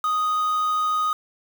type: tone with quantisation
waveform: triangle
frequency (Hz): 1244.5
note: D#6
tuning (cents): 0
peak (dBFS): -18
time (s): 0.04-1.13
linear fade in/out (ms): 2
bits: 6
effects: none